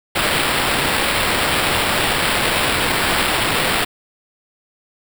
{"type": "noise with sample-and-hold", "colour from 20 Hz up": "violet", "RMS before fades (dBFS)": -18, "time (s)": [0.15, 3.85], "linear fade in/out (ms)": 10, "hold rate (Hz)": 6300, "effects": []}